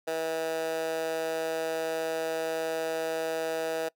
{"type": "tone with high-pass filter", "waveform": "15% pulse", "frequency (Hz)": 161.7, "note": "E3", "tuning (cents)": -33, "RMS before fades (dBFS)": -31, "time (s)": [0.07, 3.89], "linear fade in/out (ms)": 10, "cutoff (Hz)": 550, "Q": 2.4, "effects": ["noise-tail reverb RT60 0.1 s tail -23 dB re dry"]}